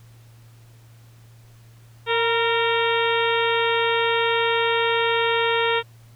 harmonic tone with a mistuned harmonic, 460.2 Hz, A#4, 22 cents flat, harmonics 1 / 2 / 3 / 4 / 5 / 6 / 7 / 8, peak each -22 / -25 / -27 / -28 / -29 / -30 / -30 / -31 dBFS, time 2.06-5.83 s, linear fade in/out 50 ms, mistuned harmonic 2, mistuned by +40 cents, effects added 115 Hz sine -46 dBFS peak until 6.15 s + pink hiss -57 dBFS RMS until 6.15 s

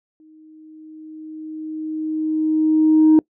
sine tone with exponential growth, 312.5 Hz, D#4, 8 cents sharp, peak -6 dBFS, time 0.2-3.19 s, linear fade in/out 1 ms, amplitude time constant 650 ms, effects noise-tail reverb RT60 0.1 s tail -25 dB re dry + tanh soft clip ceiling -6 dBFS

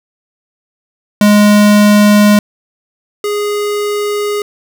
square tone pair in turn, 207.7 / 413.8 Hz, G#3 / G#4, 0 / -6 cents, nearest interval octave, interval 1194 cents, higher second, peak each -5 / -14 dBFS, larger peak first, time 1.21-2.39 / 3.24-4.42 s, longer neither, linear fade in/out 2 ms, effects none

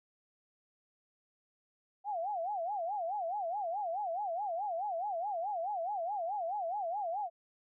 sine tone with vibrato, 745 Hz, F#5, 12 cents sharp, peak -33 dBFS, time 2.04-7.3 s, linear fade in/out 50 ms, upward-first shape sine, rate 4.7 Hz, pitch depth 220 cents each way, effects none

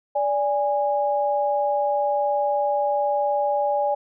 sine tone pair together, 582 / 823.1 Hz, D5 / G#5, -16 / -16 cents, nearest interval tritone, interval 600 cents, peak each -22 dBFS, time 0.15-3.95 s, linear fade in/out 10 ms, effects none

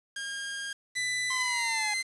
sawtooth tone, 1617 Hz, G#6, 47 cents flat, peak -30 dBFS, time 0.16-0.73 s, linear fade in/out 5 ms
sawtooth tone with pitch glide, 1995 to 2067 Hz, B6 to C7, +17 to -22 cents, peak -25 dBFS, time 0.95-2.03 s, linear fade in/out 20 ms, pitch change +61 cents, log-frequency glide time 1.3-1.64 s
sawtooth linear sweep, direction down, 1048 to 830.6 Hz, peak -29 dBFS, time 1.3-1.94 s, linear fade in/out 5 ms
effects resampled to 24000 Hz + 8-bit

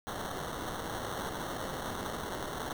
blue noise with sample-and-hold, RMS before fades -38 dBFS, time 0.07-2.73 s, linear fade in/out 0 ms, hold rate 2450 Hz, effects none

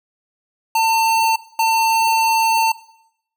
square tone pair in turn, 899 / 899 Hz, A5 / A5, +37 / +37 cents, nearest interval unison, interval 0 cents, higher neither, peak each -14 dBFS, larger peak neither, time 0.75-1.36 / 1.59-2.72 s, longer second, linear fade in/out 5 ms, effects noise-tail reverb RT60 0.7 s tail -17 dB re dry

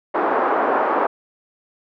white band-pass noise, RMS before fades -19 dBFS, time 0.14-1.07 s, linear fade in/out 10 ms, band 310 to 1200 Hz, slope 24 dB/octave, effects none

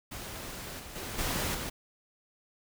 pink noise with level steps, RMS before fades -41 / -45 / -39 / -32 / -37 dBFS, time 0.11-1.7 s, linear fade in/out 10 ms, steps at 0.79 / 0.95 / 1.18 / 1.54 s, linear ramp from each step 10 ms, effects none

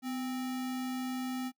sine tone with sample-and-hold, 253.6 Hz, B3, 46 cents sharp, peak -33 dBFS, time 0.02-1.52 s, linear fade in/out 50 ms, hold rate 1050 Hz, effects noise-tail reverb RT60 0.1 s tail -23 dB re dry

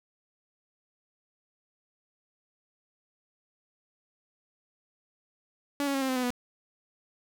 sawtooth tone with pitch steps, 284.6 / 277.8 / 271.1 / 264.6 / 258.3 / 252.1 / 246 Hz, C#4 / C#4 / C#4 / C4 / C4 / B3 / B3, +46 / +4 / -38 / +20 / -22 / +36 / -7 cents, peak -23 dBFS, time 5.8-6.304 s, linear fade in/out 0 ms, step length 72 ms, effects none

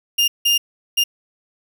35% pulse tone bursts at uneven times, 2815 Hz, F7, 13 cents sharp, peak -12 dBFS, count 3, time 0.18-0.28 / 0.45-0.58 / 0.97-1.04 s, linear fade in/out 10 ms, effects none

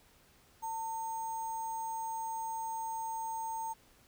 sine tone with sample-and-hold, 900 Hz, A5, 39 cents sharp, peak -35 dBFS, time 0.62-3.74 s, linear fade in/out 20 ms, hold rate 7350 Hz, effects pink hiss -64 dBFS RMS until 4.07 s

